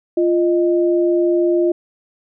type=tone pair together; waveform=sine; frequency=347.4 / 619 Hz; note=F4 / D#5; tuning=-9 / -9 cents; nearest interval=minor seventh; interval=1000 cents; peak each=-13 / -21 dBFS; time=0.17-1.72 s; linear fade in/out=5 ms; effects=none